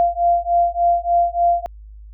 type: beating tone pair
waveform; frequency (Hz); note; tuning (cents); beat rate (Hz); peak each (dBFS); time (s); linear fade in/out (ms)
sine; 691 / 694.4; F5 / F5; -19 / -10; 3.4; -17; 0-1.66; 0
effects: added 52 Hz sine -36 dBFS peak until 2.13 s